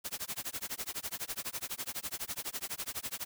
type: noise with tremolo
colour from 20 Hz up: white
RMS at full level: -36 dBFS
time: 0.04-3.25 s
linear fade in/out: 20 ms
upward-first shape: sine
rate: 12 Hz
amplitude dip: 100%
effects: none